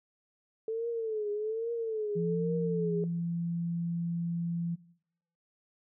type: tone with vibrato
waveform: sine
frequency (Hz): 440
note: A4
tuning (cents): 0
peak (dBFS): -30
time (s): 0.68-3.04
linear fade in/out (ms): 2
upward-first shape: triangle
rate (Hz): 1.2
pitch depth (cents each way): 120
type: tone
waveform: sine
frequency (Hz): 170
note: F3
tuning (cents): -46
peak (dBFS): -30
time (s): 2.15-4.76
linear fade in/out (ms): 20
effects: noise-tail reverb RT60 0.7 s tail -20 dB re dry